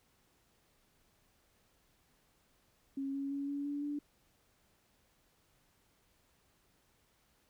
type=tone with pitch steps; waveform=sine; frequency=273.3 / 276.8 / 280.3 / 283.9 / 287.6 / 291.2 Hz; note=C#4 / C#4 / C#4 / C#4 / D4 / D4; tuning=-24 / -2 / +19 / +41 / -36 / -15 cents; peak=-35 dBFS; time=2.97-3.99 s; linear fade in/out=5 ms; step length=170 ms; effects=pink hiss -72 dBFS RMS until 7.49 s